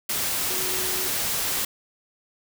sine tone in noise, 370 Hz, F#4, in tune, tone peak -35 dBFS, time 0.5-1.08 s, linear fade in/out 5 ms, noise white, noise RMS -26 dBFS, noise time 0.09-1.65 s, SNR -12 dB, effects none

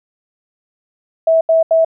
sine tone bursts, 651 Hz, E5, 22 cents flat, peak -8 dBFS, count 3, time 1.27-1.848 s, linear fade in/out 5 ms, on 140 ms, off 79 ms, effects none

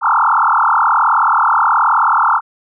sine tone with frequency modulation, 1125 Hz, C#6, 25 cents sharp, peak -9 dBFS, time 0.01-2.41 s, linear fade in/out 50 ms, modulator 38.8 Hz, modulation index 7.2, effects none

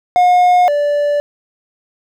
triangle tone pair in turn, 719 / 582.6 Hz, F#5 / D5, -50 / -14 cents, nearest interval major third, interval 364 cents, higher first, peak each -5 / -10 dBFS, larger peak first, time 0.16-0.68 / 0.68-1.2 s, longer neither, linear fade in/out 0 ms, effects none

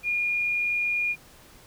sine tone, 2427 Hz, D#7, 44 cents flat, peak -23 dBFS, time 0.03-1.16 s, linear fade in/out 50 ms, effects pink hiss -52 dBFS RMS until 1.66 s

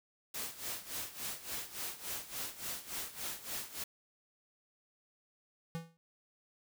white noise with tremolo, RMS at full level -39 dBFS, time 0.34-3.84 s, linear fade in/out 5 ms, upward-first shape sine, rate 3.5 Hz, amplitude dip 80%
square tone with exponential decay, 165.5 Hz, E3, 7 cents sharp, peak -35 dBFS, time 5.75-5.97 s, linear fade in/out 0 ms, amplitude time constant 47 ms
effects none

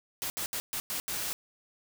white noise bursts at uneven times, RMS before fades -34 dBFS, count 6, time 0.22-0.3 / 0.37-0.46 / 0.53-0.6 / 0.73-0.8 / 0.9-1 / 1.08-1.33 s, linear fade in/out 0 ms, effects none

